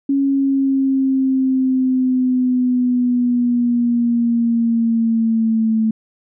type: exponential sweep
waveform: sine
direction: down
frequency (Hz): 277.1 to 220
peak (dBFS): -13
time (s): 0.09-5.91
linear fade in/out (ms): 5
effects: none